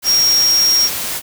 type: tone in noise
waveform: sine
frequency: 5590 Hz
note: F8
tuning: 1 cent sharp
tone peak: -10 dBFS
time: 0.04-0.9 s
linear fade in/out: 50 ms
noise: white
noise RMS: -22 dBFS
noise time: 0.02-1.22 s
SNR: +9 dB
effects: none